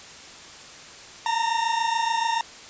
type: tone pair together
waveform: 40% pulse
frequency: 904 / 931 Hz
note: A5 / A#5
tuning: +47 / -2 cents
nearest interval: minor second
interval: 51 cents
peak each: -24 dBFS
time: 1.26-2.41 s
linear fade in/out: 2 ms
effects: white hiss -43 dBFS RMS until 2.69 s + resampled to 16000 Hz